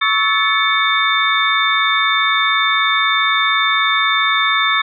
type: tone cluster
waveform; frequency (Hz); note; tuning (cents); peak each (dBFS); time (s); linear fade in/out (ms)
sine; 1115 / 1306 / 1741 / 2231 / 3602; C#6 / E6 / A6 / C#7 / A7; +10 / -17 / -19 / +11 / +40; -19; 0.01-4.82; 10
effects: none